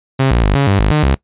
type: tone with pitch steps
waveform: sawtooth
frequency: 133.9 / 58.9 / 49.57 / 139.4 / 98.6 / 51.4 / 151.5 / 67.4 Hz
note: C3 / A#1 / G1 / C#3 / G2 / G#1 / D#3 / C#2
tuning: +40 / +19 / +20 / +10 / +11 / -17 / -46 / -48 cents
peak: -6 dBFS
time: 0.19-1.15 s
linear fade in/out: 10 ms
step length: 120 ms
effects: noise-tail reverb RT60 0.1 s tail -20 dB re dry + resampled to 8000 Hz